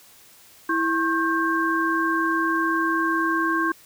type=tone cluster; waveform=sine; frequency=328.5 / 1083 / 1579 Hz; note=E4 / C#6 / G6; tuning=-6 / -41 / +12 cents; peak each=-24 dBFS; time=0.69-3.72 s; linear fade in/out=5 ms; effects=white hiss -51 dBFS RMS until 3.85 s